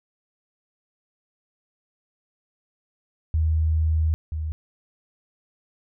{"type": "tone pair in turn", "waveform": "sine", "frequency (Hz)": [79.2, 78.15], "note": ["D#2", "D#2"], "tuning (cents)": [31, 8], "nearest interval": "unison", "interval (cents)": 23, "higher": "first", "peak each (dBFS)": [-18, -25], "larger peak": "first", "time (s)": [[3.34, 4.14], [4.32, 4.52]], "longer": "first", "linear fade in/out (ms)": 0, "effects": []}